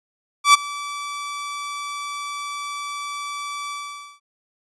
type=tone with ADSR envelope; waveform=sawtooth; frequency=1156 Hz; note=D6; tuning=28 cents flat; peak=-3 dBFS; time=0.44-4.2 s; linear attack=100 ms; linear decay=16 ms; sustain=-21 dB; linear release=490 ms; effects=resampled to 22050 Hz